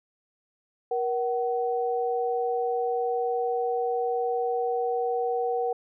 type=tone pair together; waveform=sine; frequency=474.9 / 753.9 Hz; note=A#4 / F#5; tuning=+32 / +32 cents; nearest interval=minor sixth; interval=800 cents; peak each=-26 / -28 dBFS; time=0.91-5.73 s; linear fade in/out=5 ms; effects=none